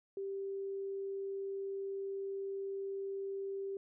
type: tone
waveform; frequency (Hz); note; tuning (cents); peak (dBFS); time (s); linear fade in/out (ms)
sine; 392; G4; 0; -37; 0.17-3.77; 2
effects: none